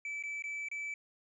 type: tone with dropouts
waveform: triangle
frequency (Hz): 2310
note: D7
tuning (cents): -29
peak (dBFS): -35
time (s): 0.05-0.94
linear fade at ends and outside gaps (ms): 2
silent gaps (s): 0.226-0.236 / 0.423-0.439 / 0.686-0.714
effects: resampled to 22050 Hz